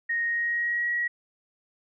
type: tone with pitch glide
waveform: sine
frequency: 1864.7 to 1912.7 Hz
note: A#6 to A#6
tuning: 0 to +44 cents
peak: -24 dBFS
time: 0.09-1.08 s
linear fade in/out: 10 ms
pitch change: +44 cents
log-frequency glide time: 0.24-0.92 s
effects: none